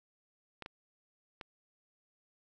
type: clicks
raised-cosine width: 0.3 ms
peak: -27 dBFS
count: 3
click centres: 0.623 / 0.661 / 1.412 s
effects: none